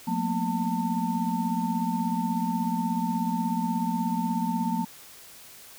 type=tone cluster; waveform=sine; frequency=179.8 / 223.2 / 239.7 / 897 Hz; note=F#3 / A3 / A#3 / A5; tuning=-49 / +25 / +48 / +33 cents; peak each=-30 dBFS; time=0.07-4.85 s; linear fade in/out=10 ms; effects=white hiss -48 dBFS RMS until 5.78 s